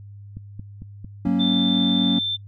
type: click train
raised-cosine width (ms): 5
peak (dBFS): -23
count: 5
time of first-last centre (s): 0.37-1.271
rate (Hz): 4.44
type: chord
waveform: triangle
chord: F# major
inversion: none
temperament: equal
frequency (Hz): 185 / 233.1 / 277.2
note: F#3 / A#3 / C#4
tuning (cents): 0 / 0 / 0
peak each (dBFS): -20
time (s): 1.25-2.19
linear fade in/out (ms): 5
type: tone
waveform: sine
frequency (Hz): 3557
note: A7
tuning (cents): +18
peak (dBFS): -22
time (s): 1.39-2.37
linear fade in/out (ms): 20
effects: noise-tail reverb RT60 0.1 s tail -23 dB re dry + added 101 Hz sine -38 dBFS peak until 2.47 s